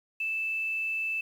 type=tone; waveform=sine; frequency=2637 Hz; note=E7; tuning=in tune; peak=-28 dBFS; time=0.2-1.21 s; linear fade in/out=5 ms; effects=9-bit